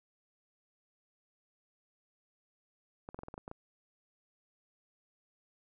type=clicks; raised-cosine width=1 ms; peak=-29 dBFS; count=9; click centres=3.089 / 3.145 / 3.19 / 3.234 / 3.284 / 3.341 / 3.379 / 3.479 / 3.514 s; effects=none